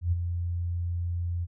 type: tone with ADSR envelope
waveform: sine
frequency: 86.7 Hz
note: F2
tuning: 12 cents flat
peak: -20 dBFS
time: 0.01-1.47 s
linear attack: 110 ms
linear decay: 24 ms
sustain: -7 dB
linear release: 38 ms
effects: none